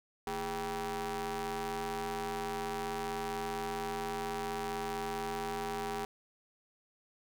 sawtooth ring-modulated tone, 184.9 Hz, F#3, 1 cent flat, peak -28 dBFS, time 0.27-6.05 s, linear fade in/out 2 ms, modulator 595 Hz, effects none

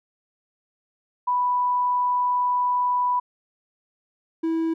sine / triangle tone pair in turn, 987.8 / 326.3 Hz, B5 / E4, 0 / -18 cents, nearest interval octave + perfect fifth, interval 1918 cents, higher first, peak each -19 dBFS, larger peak neither, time 1.27-3.2 / 4.43-4.74 s, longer first, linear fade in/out 10 ms, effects none

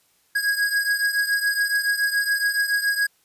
square beating tone pair, 1647 / 1654.1 Hz, G#6 / G#6, -15 / -7 cents, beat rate 7.1 Hz, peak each -22 / -26 dBFS, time 0.35-3.07 s, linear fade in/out 10 ms, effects white hiss -63 dBFS RMS until 3.24 s + resampled to 32000 Hz

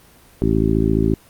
harmonic tone, 54.5 Hz, A1, 16 cents flat, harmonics 1 / 2 / 3 / 4 / 5 / 6 / 7, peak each -22 / -22 / -22 / -22 / -22 / -22 / -22 dBFS, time 0.42-1.14 s, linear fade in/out 0 ms, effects pink hiss -49 dBFS RMS until 1.29 s + Opus 24 kbps

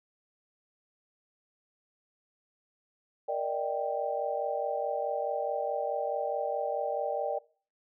sine chord, Eb major seventh, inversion second, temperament equal with one note detuned, 466.2 / 587.3 / 632 / 784 Hz, Bb4 / D5 / Eb5 / G5, 0 / 0 / +27 / 0 cents, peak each -36 / -32 / -37 / -34 dBFS, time 3.28-7.39 s, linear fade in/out 10 ms, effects noise-tail reverb RT60 0.4 s tail -21 dB re dry

